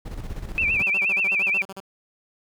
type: noise with tremolo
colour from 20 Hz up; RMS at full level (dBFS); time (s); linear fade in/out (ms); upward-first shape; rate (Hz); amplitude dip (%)
brown; -31; 0.05-0.83; 10; square; 16; 55
type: tone with vibrato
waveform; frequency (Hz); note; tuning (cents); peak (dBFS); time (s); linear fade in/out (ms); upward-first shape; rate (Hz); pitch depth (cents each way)
sine; 2505; D#7; +11; -19; 0.58-1.62; 0; sine; 8.4; 140
type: tone bursts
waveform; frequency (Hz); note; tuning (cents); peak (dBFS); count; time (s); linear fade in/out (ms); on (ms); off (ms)
10% pulse; 193.4; G3; -23; -26; 14; 0.79-1.802; 2; 37; 38
effects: none